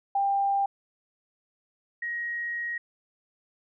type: tone pair in turn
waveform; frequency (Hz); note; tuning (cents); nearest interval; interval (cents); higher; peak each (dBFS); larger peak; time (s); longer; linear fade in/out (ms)
sine; 794 / 1888.5; G5 / A#6; +22 / +22; octave + minor third; 1500; second; -22 / -29; first; 0.15-0.66 / 2.02-2.78; second; 5
effects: none